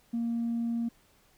triangle tone with tanh clipping, 233.1 Hz, A#3, in tune, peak -28 dBFS, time 0.13-0.89 s, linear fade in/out 10 ms, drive 5 dB, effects pink hiss -64 dBFS RMS until 1.37 s

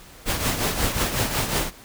pink noise with tremolo, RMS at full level -21 dBFS, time 0.25-1.71 s, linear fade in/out 50 ms, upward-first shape triangle, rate 5.5 Hz, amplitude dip 65%, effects pink hiss -46 dBFS RMS until 1.84 s

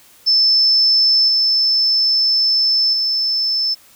sine tone with level steps, 5274 Hz, E8, in tune, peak -10 / -12 / -15 dBFS, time 0.26-3.75 s, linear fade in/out 20 ms, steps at 1.28 / 2.93 s, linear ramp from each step 5 ms, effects white hiss -48 dBFS RMS until 3.95 s

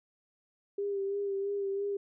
sine tone with vibrato, 398.1 Hz, G4, 27 cents sharp, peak -30 dBFS, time 0.78-1.97 s, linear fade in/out 5 ms, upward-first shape sine, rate 3 Hz, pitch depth 30 cents each way, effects none

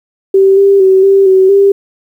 sine tone with pitch steps, 387.5 / 395.7 / 380.3 / 391.6 / 378.8 / 396.7 Hz, G4 / G4 / F#4 / G4 / F#4 / G4, -20 / +16 / +48 / -2 / +41 / +21 cents, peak -3 dBFS, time 0.34-1.72 s, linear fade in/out 5 ms, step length 230 ms, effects 7-bit

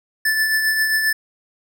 square tone with tremolo, 1752 Hz, A6, 8 cents flat, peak -15 dBFS, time 0.25-1.13 s, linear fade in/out 5 ms, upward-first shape triangle, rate 7.5 Hz, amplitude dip 45%, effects none

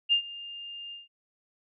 sine tone with ADSR envelope, 2808 Hz, F7, 9 cents sharp, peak -18 dBFS, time 0.09-1.08 s, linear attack 33 ms, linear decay 92 ms, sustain -20 dB, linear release 160 ms, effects none

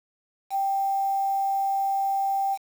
sine tone with quantisation, 784 Hz, G5, in tune, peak -22 dBFS, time 0.5-2.58 s, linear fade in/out 50 ms, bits 7, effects none

